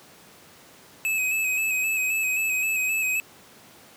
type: tone with vibrato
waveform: square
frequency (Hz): 2565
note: E7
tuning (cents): -48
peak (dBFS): -23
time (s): 1.05-3.2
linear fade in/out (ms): 0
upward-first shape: square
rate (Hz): 3.8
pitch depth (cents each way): 29
effects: pink hiss -50 dBFS RMS until 3.96 s + high-pass 150 Hz 12 dB/octave